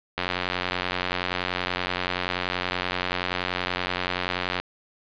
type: click train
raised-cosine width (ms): 0.3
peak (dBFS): -9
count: 401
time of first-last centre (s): 0.18-4.6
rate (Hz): 90.5
effects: resampled to 11025 Hz + 8-bit